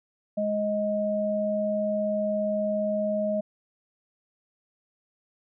sine tone pair together, 208.9 / 626 Hz, G#3 / D#5, +10 / +10 cents, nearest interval octave + perfect fifth, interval 1900 cents, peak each -29 / -25 dBFS, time 0.37-3.41 s, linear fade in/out 10 ms, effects none

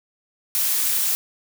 blue noise with amplitude modulation, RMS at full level -19 dBFS, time 0.55-1.15 s, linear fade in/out 0 ms, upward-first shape sine, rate 236 Hz, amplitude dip 50%, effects none

